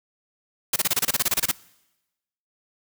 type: noise bursts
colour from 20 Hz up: white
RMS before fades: -21 dBFS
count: 14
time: 0.73-1.515 s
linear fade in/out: 5 ms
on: 31 ms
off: 27 ms
effects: noise-tail reverb RT60 1.0 s tail -23 dB re dry